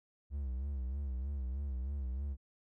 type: tone with vibrato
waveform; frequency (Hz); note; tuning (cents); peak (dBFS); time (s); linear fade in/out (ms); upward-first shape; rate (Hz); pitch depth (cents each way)
triangle; 66.9; C2; +39; -33; 0.3-2.37; 50; sine; 3.2; 120
effects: none